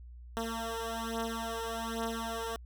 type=beating tone pair; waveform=10% pulse; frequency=227.1 / 228.3 Hz; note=A#3 / A#3; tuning=-45 / -36 cents; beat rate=1.2 Hz; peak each=-29 / -29 dBFS; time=0.37-2.56 s; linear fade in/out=0 ms; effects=added 60 Hz sine -46 dBFS peak until 2.65 s